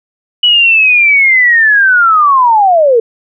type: linear sweep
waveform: sine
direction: down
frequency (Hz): 2960 to 440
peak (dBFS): -4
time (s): 0.43-3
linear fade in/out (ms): 5
effects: none